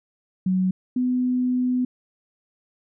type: tone pair in turn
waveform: sine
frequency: 186 / 250.9 Hz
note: F#3 / B3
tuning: +9 / +28 cents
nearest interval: perfect fourth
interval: 519 cents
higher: second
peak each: -18 / -19 dBFS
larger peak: first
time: 0.46-0.71 / 0.96-1.85 s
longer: second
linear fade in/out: 5 ms
effects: none